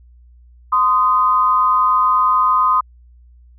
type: tone pair together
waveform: sine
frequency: 1033 / 1242 Hz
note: C6 / D#6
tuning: -22 / -3 cents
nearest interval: minor third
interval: 319 cents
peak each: -14 dBFS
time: 0.72-2.81 s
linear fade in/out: 10 ms
effects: added 60 Hz sine -43 dBFS peak until 3.58 s